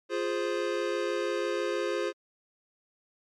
square chord, F minor, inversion none, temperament equal, 349.2 / 415.3 / 523.3 Hz, F4 / Ab4 / C5, 0 / 0 / 0 cents, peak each -33 dBFS, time 0.09-2.13 s, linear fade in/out 50 ms, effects low-pass 5000 Hz 12 dB/octave + MP3 96 kbps

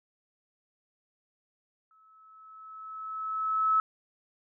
sine tone with exponential growth, 1298 Hz, E6, 27 cents flat, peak -20 dBFS, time 1.91-3.8 s, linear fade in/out 1 ms, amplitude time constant 410 ms, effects none

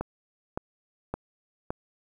click train, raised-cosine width 1 ms, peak -16 dBFS, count 4, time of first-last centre 0.01-1.705 s, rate 1.77 Hz, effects 9-bit

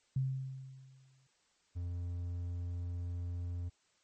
sine tone with exponential decay, 132.4 Hz, C3, 21 cents sharp, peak -28 dBFS, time 0.16-1.27 s, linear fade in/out 5 ms, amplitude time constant 240 ms
triangle tone, 87.5 Hz, F2, 4 cents sharp, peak -34 dBFS, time 1.75-3.7 s, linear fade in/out 20 ms
effects white hiss -73 dBFS RMS until 4.03 s + MP3 32 kbps

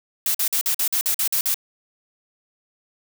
blue noise bursts, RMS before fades -21 dBFS, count 10, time 0.26-1.543 s, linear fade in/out 2 ms, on 86 ms, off 47 ms, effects none

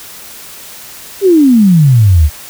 sine exponential sweep, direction down, 409.8 to 69.3 Hz, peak -3 dBFS, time 1.21-2.3 s, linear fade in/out 50 ms, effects white hiss -31 dBFS RMS until 2.49 s

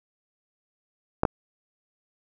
clicks, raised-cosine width 1 ms, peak -6 dBFS, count 2, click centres 1.234 / 1.252 s, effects none

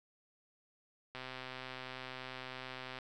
click train, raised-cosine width 0.3 ms, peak -28 dBFS, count 238, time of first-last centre 1.15-2.987 s, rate 129 Hz, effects none

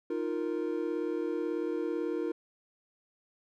triangle chord, Eb suspended second, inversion none, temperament equal, 311.1 / 349.2 / 466.2 Hz, Eb4 / F4 / Bb4, 0 / 0 / 0 cents, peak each -33 / -32 / -33 dBFS, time 0.1-2.32 s, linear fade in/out 5 ms, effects none

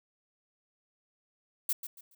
violet noise with echo, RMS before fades -29 dBFS, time 1.69-1.73 s, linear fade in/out 5 ms, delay 140 ms, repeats 3, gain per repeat -11 dB, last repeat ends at 2.15 s, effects none

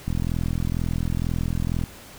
click train, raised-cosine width 5 ms, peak -13 dBFS, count 75, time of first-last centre 0.08-1.838 s, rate 42.1 Hz, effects pink hiss -44 dBFS RMS until 2.18 s

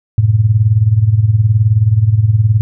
sine tone with tremolo, 108.3 Hz, A2, 27 cents flat, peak -4 dBFS, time 0.18-2.61 s, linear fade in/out 0 ms, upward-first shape sine, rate 19 Hz, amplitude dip 75%, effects none

